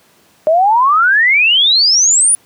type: exponential sweep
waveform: sine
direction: up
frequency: 606 to 9956 Hz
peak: -7 dBFS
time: 0.47-2.35 s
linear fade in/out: 0 ms
effects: pink hiss -50 dBFS RMS until 2.45 s + high-pass 150 Hz 12 dB/octave